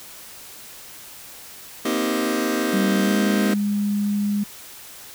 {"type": "chord", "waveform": "sawtooth", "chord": "C minor seventh", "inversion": "third", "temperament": "just", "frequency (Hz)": [235.5, 261.6, 314, 392.4], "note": ["Bb3", "C4", "Eb4", "G4"], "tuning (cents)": [18, 0, 16, 2], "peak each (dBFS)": [-22, -22, -21, -23], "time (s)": [1.85, 3.54], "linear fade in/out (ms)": 5}
{"type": "tone with pitch glide", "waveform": "sine", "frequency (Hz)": [196, 204.9], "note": ["G3", "G#3"], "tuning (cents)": [0, -23], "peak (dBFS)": -19, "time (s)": [2.73, 4.44], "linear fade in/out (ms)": 10, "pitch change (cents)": 77, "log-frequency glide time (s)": [3.02, 3.15]}
{"effects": ["white hiss -41 dBFS RMS until 5.14 s"]}